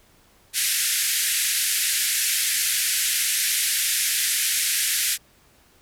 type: band-pass noise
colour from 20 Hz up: white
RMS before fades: -23 dBFS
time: 0.53-5.18 s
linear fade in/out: 50 ms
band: 1600 to 13000 Hz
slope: 48 dB/octave
effects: pink hiss -57 dBFS RMS until 5.81 s